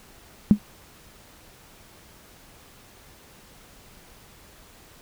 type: tone with exponential decay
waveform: sine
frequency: 207.7 Hz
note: G#3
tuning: in tune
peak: -6 dBFS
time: 0.51-0.59 s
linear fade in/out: 0 ms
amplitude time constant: 17 ms
effects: pink hiss -51 dBFS RMS until 5.01 s